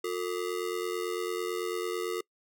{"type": "ring-modulated tone", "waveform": "square", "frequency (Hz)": 404.8, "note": "G#4", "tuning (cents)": -44, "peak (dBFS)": -28, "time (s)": [0.04, 2.21], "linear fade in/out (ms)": 5, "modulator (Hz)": 44.5, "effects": ["noise-tail reverb RT60 0.1 s tail -24 dB re dry"]}